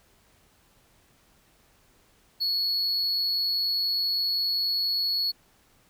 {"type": "tone with amplitude modulation", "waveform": "triangle", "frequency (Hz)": 4375, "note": "C#8", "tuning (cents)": -24, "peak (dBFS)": -21, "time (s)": [2.4, 5.32], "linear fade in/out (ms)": 20, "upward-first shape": "sine", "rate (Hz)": 186, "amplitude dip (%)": 35, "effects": ["pink hiss -62 dBFS RMS until 5.89 s"]}